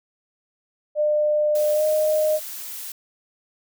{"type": "tone with pitch glide", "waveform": "sine", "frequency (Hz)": [601, 615.8], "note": ["D5", "D#5"], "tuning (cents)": [40, -18], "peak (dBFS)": -17, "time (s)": [0.95, 2.4], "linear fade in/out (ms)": 50, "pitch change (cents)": 42, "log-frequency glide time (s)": [1.73, 1.84]}
{"type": "noise", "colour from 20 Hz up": "blue", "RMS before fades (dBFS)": -34, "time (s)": [1.55, 2.92], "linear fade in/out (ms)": 2}
{"effects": []}